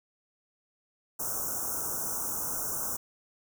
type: band-stop noise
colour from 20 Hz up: white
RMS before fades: -33 dBFS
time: 1.19-2.97 s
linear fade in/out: 10 ms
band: 1500 to 5600 Hz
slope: 96 dB/octave
effects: none